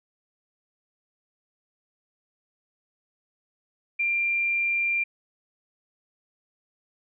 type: tone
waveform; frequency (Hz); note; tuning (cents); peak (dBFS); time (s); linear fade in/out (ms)
sine; 2380; D7; +22; -22; 3.99-5.04; 10
effects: none